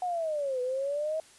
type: linear two-way sweep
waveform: sine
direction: down then up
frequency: 738 to 493.9 to 642 Hz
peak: -28 dBFS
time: 0.02-1.2 s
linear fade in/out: 2 ms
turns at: 0.61 s
effects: white hiss -56 dBFS RMS until 1.38 s + resampled to 24000 Hz